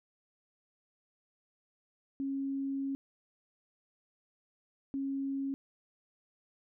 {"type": "tone bursts at uneven times", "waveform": "sine", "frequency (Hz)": 273.4, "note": "C#4", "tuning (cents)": -24, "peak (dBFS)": -32, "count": 2, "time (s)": [[2.2, 2.95], [4.94, 5.54]], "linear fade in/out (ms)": 0, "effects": []}